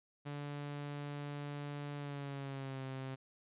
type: tone with pitch glide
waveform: sawtooth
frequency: 144.7 to 132.69 Hz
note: D3 to C3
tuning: -25 to +25 cents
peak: -37 dBFS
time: 0.25-3.16 s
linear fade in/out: 20 ms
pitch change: -150 cents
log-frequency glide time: 1.97-2.83 s
effects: resampled to 8000 Hz